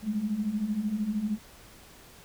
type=beating tone pair; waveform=sine; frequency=201.7 / 214.7 Hz; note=G3 / A3; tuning=+50 / -42 cents; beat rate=13 Hz; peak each=-33 / -28 dBFS; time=0.02-1.39 s; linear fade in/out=50 ms; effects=pink hiss -52 dBFS RMS until 2.24 s